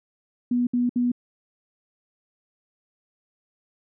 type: tone bursts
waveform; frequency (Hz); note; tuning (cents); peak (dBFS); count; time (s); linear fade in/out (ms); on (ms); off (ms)
sine; 244.2; B3; -19; -19; 3; 0.51-1.118; 5; 160; 64
effects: none